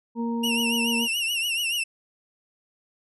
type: harmonic tone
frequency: 233.1 Hz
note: A#3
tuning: in tune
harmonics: 1 / 2 / 4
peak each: -25 / -34 / -35 dBFS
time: 0.15-1.08 s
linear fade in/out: 50 ms
type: tone with vibrato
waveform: 40% pulse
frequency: 2793 Hz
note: F7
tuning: 1 cent flat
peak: -23 dBFS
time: 0.43-1.84 s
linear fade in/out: 10 ms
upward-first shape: triangle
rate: 7 Hz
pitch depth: 110 cents each way
effects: resampled to 32000 Hz